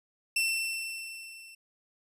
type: tone with level ramp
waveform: sawtooth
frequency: 2688 Hz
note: E7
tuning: 33 cents sharp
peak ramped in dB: -21 to -45 dBFS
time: 0.36-1.55 s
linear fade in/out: 5 ms
effects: resampled to 32000 Hz